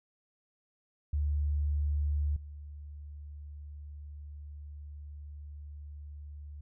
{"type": "tone with level steps", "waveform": "sine", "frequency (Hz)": 73.4, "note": "D2", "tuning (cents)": 0, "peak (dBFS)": [-27, -42], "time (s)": [1.13, 6.61], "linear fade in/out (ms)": 5, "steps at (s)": 2.36, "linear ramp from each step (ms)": 5, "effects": []}